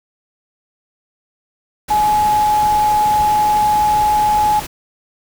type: tone in noise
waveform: sine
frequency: 844 Hz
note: G#5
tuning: 28 cents sharp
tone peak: -11 dBFS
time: 1.9-4.6 s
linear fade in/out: 10 ms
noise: pink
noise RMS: -27 dBFS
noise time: 1.88-4.67 s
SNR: +13 dB
effects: none